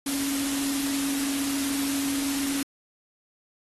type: tone in noise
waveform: sine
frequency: 277.3 Hz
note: C#4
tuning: 1 cent sharp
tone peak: -27 dBFS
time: 0.06-2.63 s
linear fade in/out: 5 ms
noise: white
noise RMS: -31 dBFS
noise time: 0.06-2.63 s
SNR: +1 dB
effects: AAC 32 kbps